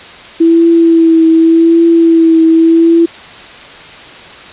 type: tone with vibrato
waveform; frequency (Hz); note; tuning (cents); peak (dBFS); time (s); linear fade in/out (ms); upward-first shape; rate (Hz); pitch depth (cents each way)
sine; 329.6; E4; 0; -3; 0.4-3.06; 10; triangle; 0.86; 31
effects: white hiss -31 dBFS RMS until 4.52 s + resampled to 8000 Hz